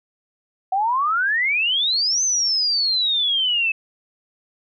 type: exponential two-way sweep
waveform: sine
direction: up then down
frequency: 740 to 6272 to 2591 Hz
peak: -17 dBFS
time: 0.72-3.72 s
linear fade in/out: 5 ms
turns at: 2.23 s
effects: none